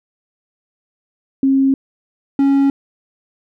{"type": "tone pair in turn", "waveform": ["sine", "triangle"], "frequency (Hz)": [270, 276.3], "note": ["C#4", "C#4"], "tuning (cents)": [-45, -6], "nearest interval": "unison", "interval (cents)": 39, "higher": "second", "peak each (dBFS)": [-10, -8], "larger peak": "second", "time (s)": [[1.43, 1.74], [2.39, 2.7]], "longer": "neither", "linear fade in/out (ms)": 2, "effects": []}